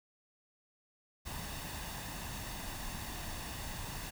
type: noise with comb filter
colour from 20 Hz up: pink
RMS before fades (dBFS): -42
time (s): 1.25-4.11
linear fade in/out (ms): 20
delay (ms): 1.1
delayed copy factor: +0.5
effects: none